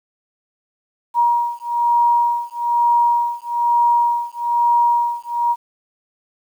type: beating tone pair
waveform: sine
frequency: 949 / 950.1 Hz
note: A#5 / A#5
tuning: +31 / +33 cents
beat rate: 1.1 Hz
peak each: -17 dBFS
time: 1.14-5.56 s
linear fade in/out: 50 ms
effects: 8-bit